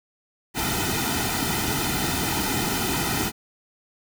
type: noise with comb filter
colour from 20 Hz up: pink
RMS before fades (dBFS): -25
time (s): 0.54-3.32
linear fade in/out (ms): 50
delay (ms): 1.8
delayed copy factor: -0.85
effects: none